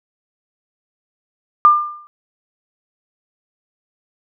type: tone with exponential decay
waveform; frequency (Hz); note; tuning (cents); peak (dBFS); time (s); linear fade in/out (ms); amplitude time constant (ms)
sine; 1198; D6; +34; -3; 1.65-2.07; 0; 91
effects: none